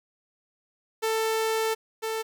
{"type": "tone pair in turn", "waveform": "sawtooth", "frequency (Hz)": [443.7, 443.7], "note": ["A4", "A4"], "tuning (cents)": [14, 14], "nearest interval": "unison", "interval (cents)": 0, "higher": "neither", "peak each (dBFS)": [-20, -24], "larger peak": "first", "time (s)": [[1.02, 1.75], [2.02, 2.23]], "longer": "first", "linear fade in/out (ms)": 20, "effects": ["9-bit"]}